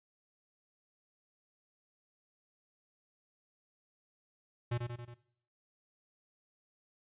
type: tone with echo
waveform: square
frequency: 120 Hz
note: B2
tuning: 49 cents flat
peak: -32 dBFS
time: 4.71-4.78 s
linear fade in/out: 10 ms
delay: 91 ms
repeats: 4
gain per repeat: -4 dB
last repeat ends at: 5.144 s
effects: noise-tail reverb RT60 0.6 s tail -18 dB re dry + resampled to 8000 Hz